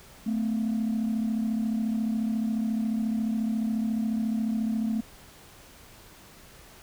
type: tone pair together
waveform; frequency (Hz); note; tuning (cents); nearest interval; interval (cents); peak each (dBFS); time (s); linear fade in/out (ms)
sine; 219.5 / 253.7; A3 / B3; -4 / +47; minor third; 251; -24 / -30; 0.26-5.01; 10
effects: tanh soft clip ceiling -21 dBFS + pink hiss -51 dBFS RMS until 6.82 s